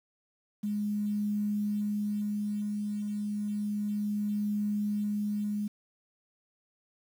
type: tone with tremolo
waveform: sine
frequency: 207.7 Hz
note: G#3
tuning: in tune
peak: -27 dBFS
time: 0.63-5.68 s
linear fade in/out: 10 ms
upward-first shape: triangle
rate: 0.31 Hz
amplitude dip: 35%
effects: 9-bit